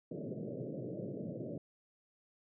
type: band-pass noise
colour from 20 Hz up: pink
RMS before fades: -42 dBFS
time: 0.11-1.58 s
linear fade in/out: 5 ms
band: 110 to 620 Hz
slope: 96 dB/octave
effects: none